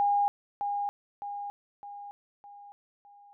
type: tone with echo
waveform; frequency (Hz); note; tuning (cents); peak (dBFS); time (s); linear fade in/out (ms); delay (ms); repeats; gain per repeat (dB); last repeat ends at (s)
sine; 813; G#5; -37; -22; 0-0.28; 0; 610; 5; -6; 3.33
effects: none